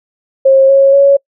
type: tone with pitch steps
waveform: sine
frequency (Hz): 537 / 547 / 557.2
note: C5 / C#5 / C#5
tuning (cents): +45 / -23 / +9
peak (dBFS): -3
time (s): 0.45-1.17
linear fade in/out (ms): 10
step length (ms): 240
effects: noise-tail reverb RT60 0.1 s tail -26 dB re dry